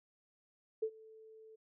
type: tone with ADSR envelope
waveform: sine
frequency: 440 Hz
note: A4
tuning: in tune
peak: -30 dBFS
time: 0.82-1.56 s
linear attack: 10 ms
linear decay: 69 ms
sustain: -24 dB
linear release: 12 ms
effects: none

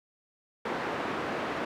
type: band-pass noise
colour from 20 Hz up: pink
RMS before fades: -33 dBFS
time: 0.65-1.65 s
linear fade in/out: 5 ms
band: 270 to 1800 Hz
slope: 12 dB/octave
effects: none

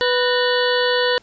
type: harmonic tone with a mistuned harmonic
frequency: 493.9 Hz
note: B4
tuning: in tune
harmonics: 1 / 2 / 3 / 4 / 6 / 7 / 8 / 9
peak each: -18 / -25 / -25 / -24 / -26 / -29 / -30 / -28 dBFS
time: 0.01-1.18 s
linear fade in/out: 0 ms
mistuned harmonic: 4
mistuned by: -130 cents
effects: pink hiss -53 dBFS RMS until 1.22 s + resampled to 16000 Hz

